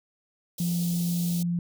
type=band-stop noise; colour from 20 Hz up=white; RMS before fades=-37 dBFS; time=0.58-1.43 s; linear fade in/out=5 ms; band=630 to 3300 Hz; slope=24 dB/octave
type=tone; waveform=sine; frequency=172.9 Hz; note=F3; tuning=17 cents flat; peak=-24 dBFS; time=0.6-1.59 s; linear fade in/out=2 ms
effects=none